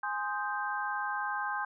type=chord; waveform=sine; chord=Ab major seventh; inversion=none; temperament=equal; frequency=830.6 / 1046.5 / 1244.5 / 1568 Hz; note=Ab5 / C6 / Eb6 / G6; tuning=0 / 0 / 0 / 0 cents; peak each=-36 / -37 / -40 / -35 dBFS; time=0.03-1.65 s; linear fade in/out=5 ms; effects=none